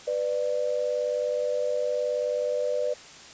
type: tone pair together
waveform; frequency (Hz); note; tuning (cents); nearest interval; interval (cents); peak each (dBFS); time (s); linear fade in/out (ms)
sine; 495.4 / 594.5; B4 / D5; +5 / +21; minor third; 316; -27; 0.07-2.94; 10
effects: white hiss -46 dBFS RMS until 3.33 s + resampled to 16000 Hz